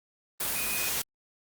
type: tone in noise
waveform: sine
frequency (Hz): 2489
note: D#7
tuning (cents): 0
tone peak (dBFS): -34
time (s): 0.55-0.89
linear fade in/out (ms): 5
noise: white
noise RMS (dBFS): -30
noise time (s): 0.4-1.02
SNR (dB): -7
effects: Opus 32 kbps